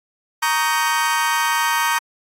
30% pulse chord, Eb dominant seventh, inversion second, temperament just, 933.4 / 1120.1 / 1244.5 / 1555.6 Hz, Bb5 / Db6 / Eb6 / G6, +2 / +18 / 0 / -14 cents, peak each -17 / -22 / -22 / -21 dBFS, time 0.42-1.99 s, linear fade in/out 10 ms, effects AAC 48 kbps

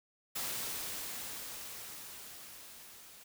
white noise with level ramp, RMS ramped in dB -37 to -55 dBFS, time 0.35-3.24 s, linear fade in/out 10 ms, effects none

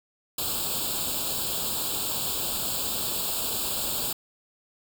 white noise with comb filter, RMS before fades -29 dBFS, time 0.38-4.13 s, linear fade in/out 5 ms, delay 0.25 ms, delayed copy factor +1, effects none

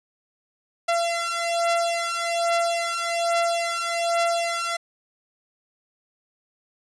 sawtooth beating tone pair, 680 / 681.2 Hz, F5 / F5, -46 / -43 cents, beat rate 1.2 Hz, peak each -21 dBFS, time 0.88-4.77 s, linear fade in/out 10 ms, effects resampled to 22050 Hz

